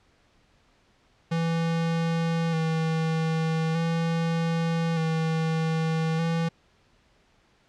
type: tone with vibrato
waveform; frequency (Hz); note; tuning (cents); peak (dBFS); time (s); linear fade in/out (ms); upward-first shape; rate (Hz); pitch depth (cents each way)
square; 163.3; E3; -16; -24; 1.31-6.49; 10; square; 0.41; 24
effects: pink hiss -63 dBFS RMS until 7.68 s + low-pass 5000 Hz 12 dB/octave